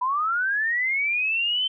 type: linear sweep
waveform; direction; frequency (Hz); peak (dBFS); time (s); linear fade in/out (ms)
sine; up; 974 to 3100; -21; 0.01-1.68; 10
effects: none